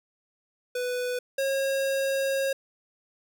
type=tone pair in turn; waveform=square; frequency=495.6 / 542.8 Hz; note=B4 / C#5; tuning=+6 / -36 cents; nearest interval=major second; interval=158 cents; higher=second; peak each=-28 / -25 dBFS; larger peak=second; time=0.75-1.19 / 1.38-2.53 s; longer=second; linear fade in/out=5 ms; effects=none